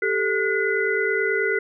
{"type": "tone cluster", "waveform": "sine", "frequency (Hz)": [392.2, 441.5, 1451, 2022], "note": ["G4", "A4", "F#6", "B6"], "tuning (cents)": [1, 6, -34, 40], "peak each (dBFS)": -25, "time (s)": [0.02, 1.59], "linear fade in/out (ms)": 5, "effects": []}